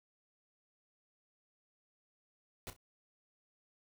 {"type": "noise with echo", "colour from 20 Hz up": "pink", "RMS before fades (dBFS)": -44, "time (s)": [2.67, 2.7], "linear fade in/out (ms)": 0, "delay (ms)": 32, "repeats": 2, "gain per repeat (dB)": -12, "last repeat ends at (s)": 2.764, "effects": []}